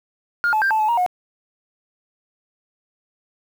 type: tone with pitch steps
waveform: sine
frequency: 1416 / 864 / 1581 / 875 / 859 / 941 / 724 Hz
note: F6 / A5 / G6 / A5 / A5 / A#5 / F#5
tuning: +23 / -32 / +14 / -10 / -42 / +16 / -38 cents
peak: -14 dBFS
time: 0.44-1.063 s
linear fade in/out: 0 ms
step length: 89 ms
effects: tanh soft clip ceiling -13 dBFS + 7-bit